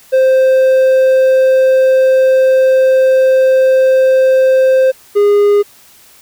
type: tone pair in turn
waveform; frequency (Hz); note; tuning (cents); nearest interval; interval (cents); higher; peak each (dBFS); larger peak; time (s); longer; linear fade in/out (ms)
triangle; 523.3 / 409.8; C5 / G#4; 0 / -23; major third; 423; first; -4; neither; 0.12-4.92 / 5.15-5.63; first; 20
effects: white hiss -43 dBFS RMS until 6.21 s